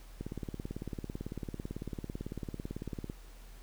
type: click train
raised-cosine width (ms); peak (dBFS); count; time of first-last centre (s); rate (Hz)
3; -25; 53; 0.21-3.099; 18
effects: added 40 Hz sine -49 dBFS peak until 3.62 s + pink hiss -59 dBFS RMS until 3.62 s